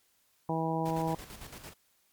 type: harmonic tone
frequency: 162.1 Hz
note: E3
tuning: 29 cents flat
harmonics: 1 / 2 / 3 / 4 / 5 / 6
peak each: -33 / -35 / -37 / -38 / -35 / -37 dBFS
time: 0.49-1.15 s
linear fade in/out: 2 ms
type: noise with tremolo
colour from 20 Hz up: pink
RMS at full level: -45 dBFS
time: 0.85-1.74 s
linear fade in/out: 10 ms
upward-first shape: square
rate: 8.9 Hz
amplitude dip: 55%
effects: white hiss -70 dBFS RMS until 2.12 s + MP3 96 kbps